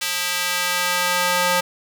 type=tone with high-pass filter sweep; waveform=square; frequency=178.6 Hz; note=F3; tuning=39 cents sharp; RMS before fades=-21 dBFS; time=0.01-1.61 s; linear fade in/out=10 ms; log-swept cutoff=2500 to 710 Hz; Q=0.75; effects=none